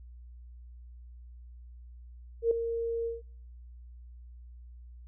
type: tone with ADSR envelope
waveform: sine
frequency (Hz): 462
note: A#4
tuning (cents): -16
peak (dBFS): -19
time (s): 2.42-3.22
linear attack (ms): 91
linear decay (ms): 3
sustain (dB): -10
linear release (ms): 160
effects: noise-tail reverb RT60 0.6 s tail -22 dB re dry + added 60 Hz sine -46 dBFS peak until 5.07 s